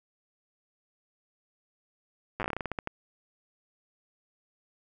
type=slowing click train; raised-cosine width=0.5 ms; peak=-17 dBFS; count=15; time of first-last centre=2.4-2.874 s; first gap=8 ms; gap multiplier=1.2; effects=none